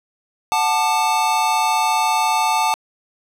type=chord; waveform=square; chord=D major; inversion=first; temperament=equal with one note detuned; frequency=740 / 880 / 1195.2 Hz; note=F#5 / A5 / D6; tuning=0 / 0 / +30 cents; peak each=-23 / -18 / -24 dBFS; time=0.52-2.74 s; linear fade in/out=0 ms; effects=low-pass 12000 Hz 12 dB/octave + 8-bit